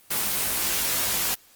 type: noise with comb filter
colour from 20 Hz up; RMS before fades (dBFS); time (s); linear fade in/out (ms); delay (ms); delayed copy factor
white; -25; 0.1-1.35; 10; 20; +1
effects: white hiss -55 dBFS RMS until 1.55 s + Opus 24 kbps